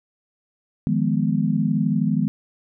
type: chord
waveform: sine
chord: F half-diminished seventh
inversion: third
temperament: equal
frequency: 155.56 / 174.61 / 207.7 / 246.9 Hz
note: Eb3 / F3 / Ab3 / Cb4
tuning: 0 / 0 / 0 / 0 cents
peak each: -23 / -25 / -22 / -24 dBFS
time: 0.87-2.28 s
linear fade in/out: 0 ms
effects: none